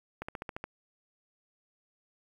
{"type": "slowing click train", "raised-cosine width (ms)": 0.5, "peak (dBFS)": -22, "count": 7, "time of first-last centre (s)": [0.22, 0.64], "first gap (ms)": 65, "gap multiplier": 1.03, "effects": ["9-bit"]}